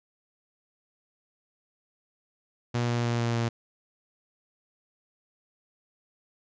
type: tone with pitch steps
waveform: sawtooth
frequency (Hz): 120.2 / 119.3 / 118.41 / 117.52 / 116.64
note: B2 / A#2 / A#2 / A#2 / A#2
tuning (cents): -46 / +41 / +28 / +14 / +1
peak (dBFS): -21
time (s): 2.74-3.49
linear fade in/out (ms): 10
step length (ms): 150
effects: resampled to 16000 Hz